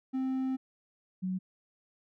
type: tone pair in turn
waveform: triangle / sine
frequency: 262 / 185.77 Hz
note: C4 / F#3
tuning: +2 / +7 cents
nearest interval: tritone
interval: 595 cents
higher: first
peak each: -27 / -30 dBFS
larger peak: first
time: 0.13-0.57 / 1.22-1.39 s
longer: first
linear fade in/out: 20 ms
effects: none